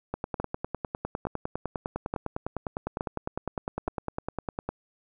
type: two click trains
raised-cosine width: 1 ms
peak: -16 / -15 dBFS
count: 46 / 5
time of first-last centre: 0.14-4.69 / 0.4-3.878 s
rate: 9.89 / 1.15 Hz
effects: none